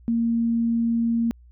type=tone; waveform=sine; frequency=231.5 Hz; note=A#3; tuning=12 cents flat; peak=-19 dBFS; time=0.08-1.31 s; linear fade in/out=0 ms; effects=added 60 Hz sine -47 dBFS peak until 1.51 s